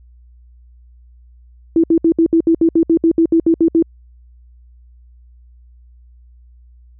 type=tone bursts; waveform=sine; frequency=329.6 Hz; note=E4; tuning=in tune; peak=-8 dBFS; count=15; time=1.76-3.825 s; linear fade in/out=2 ms; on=77 ms; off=65 ms; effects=added 60 Hz sine -42 dBFS peak until 6.99 s